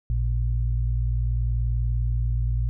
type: tone pair together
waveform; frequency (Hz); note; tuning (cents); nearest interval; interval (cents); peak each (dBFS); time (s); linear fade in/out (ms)
sine; 55.59 / 116.2; A1 / A#2; +18 / -5; octave + minor second; 1277; -22 / -26; 0.1-2.69; 0
effects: none